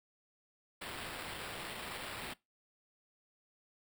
white noise with sample-and-hold, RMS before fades -44 dBFS, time 0.81-2.34 s, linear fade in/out 10 ms, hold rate 6300 Hz, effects noise-tail reverb RT60 0.2 s tail -21 dB re dry

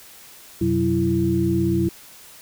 sine tone cluster, 90.4 / 126.2 / 184.8 / 333.5 Hz, F#2 / B2 / F#3 / E4, -40 / +38 / -2 / +20 cents, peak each -26 / -25 / -23 / -20 dBFS, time 0.61-1.89 s, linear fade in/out 5 ms, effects white hiss -45 dBFS RMS until 2.41 s

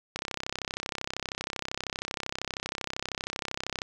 click train, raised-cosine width 0.2 ms, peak -14 dBFS, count 121, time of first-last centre 0.16-3.819 s, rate 32.8 Hz, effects none

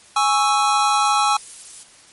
square chord, C# minor, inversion second, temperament equal, 830.6 / 1108.7 / 1318.5 Hz, G#5 / C#6 / E6, 0 / 0 / 0 cents, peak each -19 / -22 / -20 dBFS, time 0.16-1.37 s, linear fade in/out 5 ms
violet noise, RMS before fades -33 dBFS, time 0.89-1.83 s, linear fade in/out 0 ms
effects white hiss -48 dBFS RMS until 2.12 s + MP3 48 kbps

